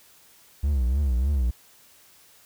triangle tone with vibrato, 66.2 Hz, C2, 21 cents sharp, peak -18 dBFS, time 0.63-1.51 s, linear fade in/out 10 ms, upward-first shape triangle, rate 3.3 Hz, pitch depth 210 cents each way, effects white hiss -55 dBFS RMS until 2.45 s

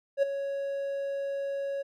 triangle tone with ADSR envelope, 555 Hz, C#5, 2 cents sharp, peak -17 dBFS, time 0.17-1.83 s, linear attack 56 ms, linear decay 11 ms, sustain -11 dB, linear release 18 ms, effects none

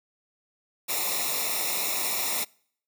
white noise with comb filter, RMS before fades -28 dBFS, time 0.88-2.45 s, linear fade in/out 20 ms, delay 0.64 ms, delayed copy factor -0.9, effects noise-tail reverb RT60 0.6 s tail -26 dB re dry

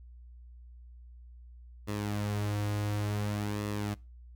sawtooth tone with flanger, 103.7 Hz, G#2, 2 cents flat, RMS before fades -33 dBFS, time 1.87-3.95 s, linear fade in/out 20 ms, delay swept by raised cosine 1.3 to 5.2 ms, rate 0.56 Hz, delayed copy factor -0.5, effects noise-tail reverb RT60 0.3 s tail -24 dB re dry + added 60 Hz sine -48 dBFS peak until 4.35 s

